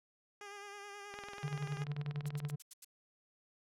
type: tone with vibrato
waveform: 10% pulse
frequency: 405.7 Hz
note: G#4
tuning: 41 cents flat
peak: -39 dBFS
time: 0.41-1.84 s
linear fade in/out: 2 ms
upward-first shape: sine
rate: 9.4 Hz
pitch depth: 33 cents each way
type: click train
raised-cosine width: 0.3 ms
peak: -30 dBFS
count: 29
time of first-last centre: 1.14-2.499 s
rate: 20.6 Hz
type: tone with tremolo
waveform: triangle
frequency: 146.1 Hz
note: D3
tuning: 9 cents flat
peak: -31 dBFS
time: 1.43-2.56 s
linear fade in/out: 10 ms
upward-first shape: triangle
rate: 11 Hz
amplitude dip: 90%
type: noise bursts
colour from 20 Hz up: violet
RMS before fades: -44 dBFS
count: 6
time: 2.26-2.847 s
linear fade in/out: 5 ms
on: 27 ms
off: 85 ms
effects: low-pass 9000 Hz 12 dB/octave

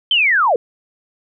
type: linear sweep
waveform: sine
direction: down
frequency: 3154 to 429.1 Hz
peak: -11 dBFS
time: 0.11-0.56 s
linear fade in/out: 2 ms
effects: none

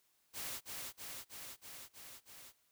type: noise with echo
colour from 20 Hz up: white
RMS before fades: -43 dBFS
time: 0.33-0.61 s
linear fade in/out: 50 ms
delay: 320 ms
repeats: 6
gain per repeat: -2 dB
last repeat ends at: 2.53 s
effects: white hiss -75 dBFS RMS until 2.71 s

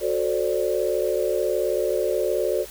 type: chord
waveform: sine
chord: D dominant seventh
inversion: first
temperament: just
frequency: 367.1 / 440.5 / 528.6 / 587.3 Hz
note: F#4 / A4 / C5 / D5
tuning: -14 / +2 / +18 / 0 cents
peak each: -26 dBFS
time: 0-2.66 s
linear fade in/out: 50 ms
effects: added 50 Hz sine -47 dBFS peak until 2.7 s + white hiss -42 dBFS RMS until 2.7 s

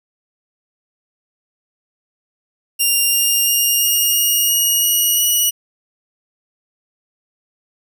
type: tone with pitch steps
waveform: 5% pulse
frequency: 2794 / 2812 / 2830 / 2848 / 2866 / 2884 / 2903 / 2921 Hz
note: F7 / F7 / F7 / F7 / F7 / F#7 / F#7 / F#7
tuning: 0 / +11 / +22 / +33 / +44 / -45 / -34 / -23 cents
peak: -5 dBFS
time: 2.79-5.51 s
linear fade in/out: 20 ms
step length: 340 ms
effects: none

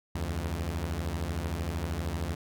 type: beating tone pair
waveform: sawtooth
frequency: 73 / 86 Hz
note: D2 / F2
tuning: -10 / -26 cents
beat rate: 13 Hz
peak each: -30 / -29 dBFS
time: 0.15-2.35 s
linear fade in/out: 5 ms
effects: none

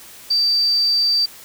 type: tone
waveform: sine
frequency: 4654 Hz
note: D8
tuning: 17 cents flat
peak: -14 dBFS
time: 0.3-1.26 s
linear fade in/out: 10 ms
effects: white hiss -41 dBFS RMS until 1.44 s

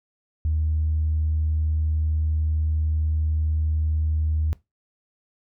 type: tone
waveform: sine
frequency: 77.78 Hz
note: D#2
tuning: in tune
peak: -19 dBFS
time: 0.45-4.53 s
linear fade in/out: 0 ms
effects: noise-tail reverb RT60 0.2 s tail -20 dB re dry + tanh soft clip ceiling -15 dBFS

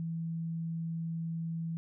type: tone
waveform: sine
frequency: 164.81 Hz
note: E3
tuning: in tune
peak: -33 dBFS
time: 0-1.77 s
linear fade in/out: 0 ms
effects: none

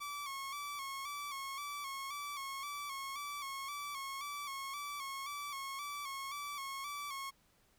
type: tone with vibrato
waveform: sawtooth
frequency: 1123 Hz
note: C#6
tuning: 22 cents sharp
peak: -37 dBFS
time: 0-7.31 s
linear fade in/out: 20 ms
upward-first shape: square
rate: 1.9 Hz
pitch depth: 51 cents each way
effects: pink hiss -71 dBFS RMS until 7.78 s

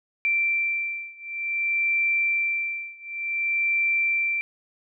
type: beating tone pair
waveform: sine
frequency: 2349 / 2349.55 Hz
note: D7 / D7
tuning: 0 / 0 cents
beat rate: 0.55 Hz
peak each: -25 / -26 dBFS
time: 0.25-4.41 s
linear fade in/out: 0 ms
effects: none

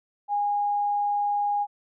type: tone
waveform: sine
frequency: 820 Hz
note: G#5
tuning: 22 cents flat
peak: -22 dBFS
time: 0.28-1.67 s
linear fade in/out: 50 ms
effects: none

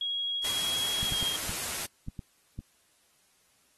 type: tone with pitch glide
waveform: sine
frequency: 3304 to 3243 Hz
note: G#7 to G#7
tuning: -10 to -42 cents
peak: -29 dBFS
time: 0.01-1.36 s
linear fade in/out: 2 ms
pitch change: -32 cents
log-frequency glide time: 1.03-1.19 s
type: noise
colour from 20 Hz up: white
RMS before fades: -34 dBFS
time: 0.44-1.86 s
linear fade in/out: 5 ms
type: clicks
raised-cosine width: 5 ms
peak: -25 dBFS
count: 7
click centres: 1.03 / 1.123 / 1.227 / 1.494 / 2.084 / 2.192 / 2.59 s
effects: white hiss -67 dBFS RMS until 3.77 s + AAC 32 kbps

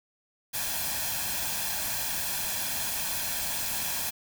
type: noise with comb filter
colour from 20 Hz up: white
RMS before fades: -31 dBFS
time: 0.53-4.11 s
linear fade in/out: 20 ms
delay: 1.2 ms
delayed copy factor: +0.6
effects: none

